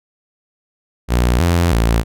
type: tone with pitch steps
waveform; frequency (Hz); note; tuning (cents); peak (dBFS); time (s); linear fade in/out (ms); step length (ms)
sawtooth; 60.3 / 86 / 56.7; B1 / F2 / A#1; -41 / -26 / -47; -8; 1.08-2.04; 50; 320
effects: none